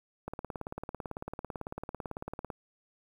click train, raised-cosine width 1 ms, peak -23 dBFS, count 41, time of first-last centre 0.28-2.502 s, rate 18 Hz, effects 9-bit

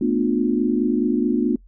sine chord, B half-diminished seventh, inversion third, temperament just, 222.2 / 246.9 / 296.3 / 355.6 Hz, A3 / B3 / D4 / F4, +17 / 0 / +15 / +31 cents, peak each -23 / -21 / -22 / -24 dBFS, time 0.01-1.56 s, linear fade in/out 5 ms, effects noise-tail reverb RT60 0.1 s tail -23 dB re dry + added 44 Hz sine -45 dBFS peak until 1.67 s

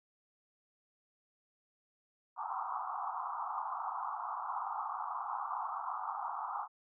pink band-pass noise, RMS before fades -39 dBFS, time 2.36-6.68 s, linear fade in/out 50 ms, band 750 to 1300 Hz, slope 96 dB/octave, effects none

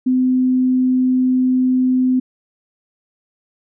sine tone, 255.5 Hz, C4, 41 cents flat, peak -12 dBFS, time 0.06-2.2 s, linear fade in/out 10 ms, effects none

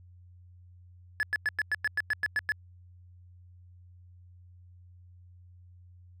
triangle tone bursts, 1715 Hz, A6, 45 cents flat, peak -23 dBFS, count 11, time 1.2-2.52 s, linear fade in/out 0 ms, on 30 ms, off 99 ms, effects added 89 Hz sine -51 dBFS peak until 6.2 s

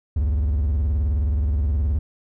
triangle tone with vibrato, 72 Hz, D2, 34 cents flat, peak -16 dBFS, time 0.16-1.99 s, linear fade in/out 5 ms, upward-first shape sine, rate 19 Hz, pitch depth 270 cents each way, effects none

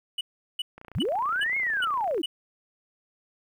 triangle tone bursts, 2960 Hz, F#7, in tune, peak -25 dBFS, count 6, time 0.18-2.26 s, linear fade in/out 5 ms, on 30 ms, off 380 ms
click train, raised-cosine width 0.5 ms, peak -29 dBFS, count 42, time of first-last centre 0.78-2.179 s, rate 29.3 Hz
sine linear two-way sweep, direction up then down, 55.9 to 2200 to 277.9 Hz, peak -24 dBFS, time 0.95-2.22 s, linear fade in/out 10 ms, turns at 1.57 s
effects 10-bit

